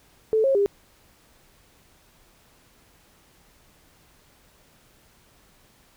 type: tone with pitch steps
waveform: sine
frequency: 438.6 / 540 / 402.3 Hz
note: A4 / C#5 / G4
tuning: -6 / -45 / +45 cents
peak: -17 dBFS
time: 0.33-0.66 s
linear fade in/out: 0 ms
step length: 110 ms
effects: pink hiss -58 dBFS RMS until 5.96 s